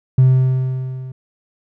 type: tone with level ramp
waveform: triangle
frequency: 129.7 Hz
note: C3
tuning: 15 cents flat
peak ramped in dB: -3 to -26 dBFS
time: 0.18-1.12 s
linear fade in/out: 5 ms
effects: tanh soft clip ceiling -3 dBFS